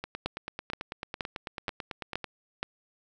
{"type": "two click trains", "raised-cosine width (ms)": 0.3, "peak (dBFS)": [-19, -14], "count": [21, 6], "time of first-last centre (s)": [[0.04, 2.243], [0.26, 2.63]], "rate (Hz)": [9.08, 2.11], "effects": []}